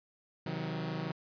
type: chord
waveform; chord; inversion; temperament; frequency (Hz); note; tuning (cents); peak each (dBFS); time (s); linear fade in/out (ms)
sawtooth; C diminished; none; equal with one note detuned; 130.81 / 158.65 / 185; C3 / Eb3 / Gb3; 0 / +34 / 0; -38 / -33 / -36; 0.46-1.12; 5
effects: resampled to 11025 Hz